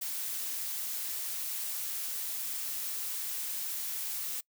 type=noise; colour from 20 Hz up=blue; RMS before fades=-36 dBFS; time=0.01-4.41 s; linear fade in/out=10 ms; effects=noise-tail reverb RT60 0.1 s tail -25 dB re dry